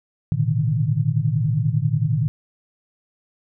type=tone cluster; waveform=sine; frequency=110.4 / 122.1 / 146.8 / 157.2 Hz; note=A2 / B2 / D3 / D#3; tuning=+6 / -19 / 0 / +18 cents; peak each=-23 dBFS; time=0.32-2.28 s; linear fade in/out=0 ms; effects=none